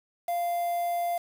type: tone with quantisation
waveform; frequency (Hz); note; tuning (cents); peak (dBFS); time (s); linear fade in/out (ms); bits
triangle; 694; F5; -11; -24; 0.28-1.18; 5; 7
effects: none